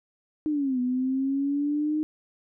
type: linear two-way sweep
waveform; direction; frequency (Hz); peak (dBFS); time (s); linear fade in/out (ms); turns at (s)
sine; down then up; 311.1 to 246.9 to 309.3; -23; 0.46-2.03; 0; 0.8
effects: none